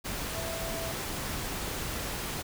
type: tone in noise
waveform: sine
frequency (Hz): 660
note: E5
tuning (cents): +2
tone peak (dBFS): -38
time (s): 0.34-0.93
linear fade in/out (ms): 20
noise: pink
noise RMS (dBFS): -35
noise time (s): 0.04-2.43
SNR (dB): -6
effects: none